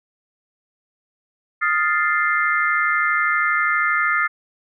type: chord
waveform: sine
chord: F dominant seventh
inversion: third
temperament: equal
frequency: 1244.5 / 1396.9 / 1760 / 2093 Hz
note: Eb6 / F6 / A6 / C7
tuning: 0 / 0 / 0 / 0 cents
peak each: -22 dBFS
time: 1.61-4.28 s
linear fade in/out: 20 ms
effects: none